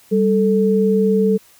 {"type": "tone pair together", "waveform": "sine", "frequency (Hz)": [196.14, 440], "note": ["G3", "A4"], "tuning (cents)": [1, 0], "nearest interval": "octave + major second", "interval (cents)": 1399, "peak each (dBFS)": -15, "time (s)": [0.11, 1.38], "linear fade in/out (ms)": 20, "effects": ["white hiss -50 dBFS RMS until 1.59 s"]}